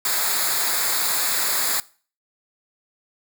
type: noise with comb filter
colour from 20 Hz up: white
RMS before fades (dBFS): -22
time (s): 0.05-1.8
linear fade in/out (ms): 2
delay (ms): 0.34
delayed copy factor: -0.75
effects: noise-tail reverb RT60 0.4 s tail -20 dB re dry